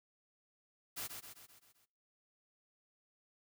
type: noise with echo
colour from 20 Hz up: white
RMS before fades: -42 dBFS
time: 0.96-1.08 s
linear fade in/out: 20 ms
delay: 130 ms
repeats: 6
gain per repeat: -5 dB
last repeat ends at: 1.86 s
effects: noise-tail reverb RT60 0.6 s tail -25 dB re dry